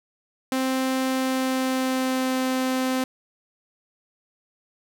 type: tone with pitch glide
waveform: sawtooth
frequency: 261.6 to 258.9 Hz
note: C4 to C4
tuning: 0 to -18 cents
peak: -18 dBFS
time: 0.52-3.04 s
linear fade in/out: 2 ms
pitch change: -18 cents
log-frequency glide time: 1.06-2.37 s
effects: none